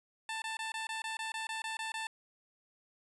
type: tone bursts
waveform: 15% pulse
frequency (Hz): 887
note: A5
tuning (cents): +14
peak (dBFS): -30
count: 12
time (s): 0.29-2.07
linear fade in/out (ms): 2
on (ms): 130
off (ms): 20
effects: resampled to 22050 Hz